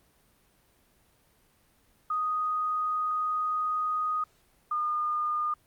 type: tone pair in turn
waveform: sine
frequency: 1244.5 / 1216.8 Hz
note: D#6 / D#6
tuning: 0 / -39 cents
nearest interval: unison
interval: 39 cents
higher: first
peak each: -26 dBFS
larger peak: neither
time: 2.1-4.24 / 4.71-5.54 s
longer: first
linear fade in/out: 5 ms
effects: pink hiss -65 dBFS RMS until 5.66 s + Opus 32 kbps